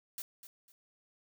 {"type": "noise with echo", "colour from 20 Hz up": "blue", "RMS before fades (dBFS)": -41, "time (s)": [0.18, 0.22], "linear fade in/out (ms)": 0, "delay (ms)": 250, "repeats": 2, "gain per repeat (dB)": -11, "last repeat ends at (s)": 0.72, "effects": []}